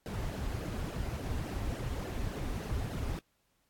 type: noise with flanger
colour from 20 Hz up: brown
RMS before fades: -36 dBFS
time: 0.06-3.19 s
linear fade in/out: 0 ms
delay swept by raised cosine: 0.84 to 6.34 ms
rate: 3.5 Hz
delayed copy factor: -0.9
effects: pink hiss -75 dBFS RMS until 3.69 s + AAC 64 kbps